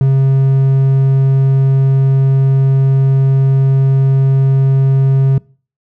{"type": "tone", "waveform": "triangle", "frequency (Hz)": 134.9, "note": "C#3", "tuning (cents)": -47, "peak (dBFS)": -5, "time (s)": [0.01, 5.38], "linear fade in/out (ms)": 2, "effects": ["noise-tail reverb RT60 0.4 s tail -23 dB re dry"]}